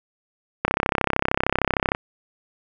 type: click train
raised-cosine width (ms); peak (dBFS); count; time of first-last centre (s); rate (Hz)
0.5; -3; 44; 0.65-1.949; 33.1
effects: none